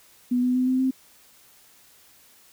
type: tone with pitch steps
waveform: sine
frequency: 246.9 / 250.5 / 254.1 / 257.8 / 261.6 Hz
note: B3 / B3 / B3 / C4 / C4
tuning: 0 / +25 / +49 / -26 / 0 cents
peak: -19 dBFS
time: 0.31-0.91 s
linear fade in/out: 10 ms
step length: 120 ms
effects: white hiss -55 dBFS RMS until 2.52 s